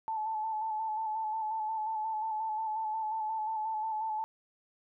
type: tone with vibrato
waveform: sine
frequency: 873 Hz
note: A5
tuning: 14 cents flat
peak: -31 dBFS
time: 0.08-4.24 s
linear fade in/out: 0 ms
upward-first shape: square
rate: 5.6 Hz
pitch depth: 28 cents each way
effects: none